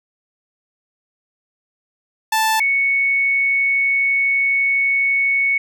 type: tone pair in turn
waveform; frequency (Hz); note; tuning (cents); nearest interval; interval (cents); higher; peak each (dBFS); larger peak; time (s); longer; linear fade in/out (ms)
sawtooth / sine; 880 / 2217; A5 / C#7; 0 / 0; octave + major third; 1600; second; -11 / -14; first; 2.32-2.6 / 2.6-5.58; second; 5
effects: none